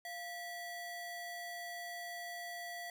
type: ring-modulated tone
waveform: square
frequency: 1324 Hz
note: E6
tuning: 7 cents sharp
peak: -40 dBFS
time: 0.05-2.9 s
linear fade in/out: 2 ms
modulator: 627 Hz
effects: none